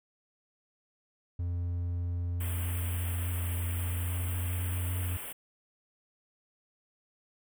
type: tone with pitch glide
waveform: triangle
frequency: 87.2 to 89.6 Hz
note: F2 to F2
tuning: -2 to +45 cents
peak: -28 dBFS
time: 1.39-5.17 s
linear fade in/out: 5 ms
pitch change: +47 cents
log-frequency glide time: 3.44-4.93 s
type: band-stop noise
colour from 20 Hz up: white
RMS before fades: -41 dBFS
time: 2.4-5.33 s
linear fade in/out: 10 ms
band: 3300 to 8100 Hz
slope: 96 dB/octave
effects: none